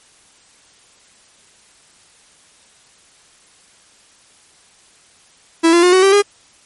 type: tone with pitch steps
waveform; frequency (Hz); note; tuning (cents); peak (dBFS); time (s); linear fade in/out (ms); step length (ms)
45% pulse; 329.6 / 343.8 / 358.6 / 374 / 390.2 / 407; E4 / F4 / F4 / F#4 / G4 / G#4; 0 / -27 / +46 / +19 / -8 / -35; -8; 5.63-6.224; 20; 99
effects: white hiss -50 dBFS RMS until 6.65 s + MP3 48 kbps